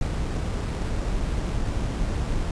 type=noise with sample-and-hold; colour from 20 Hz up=brown; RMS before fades=-26 dBFS; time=0.01-2.51 s; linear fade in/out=2 ms; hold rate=6300 Hz; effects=resampled to 22050 Hz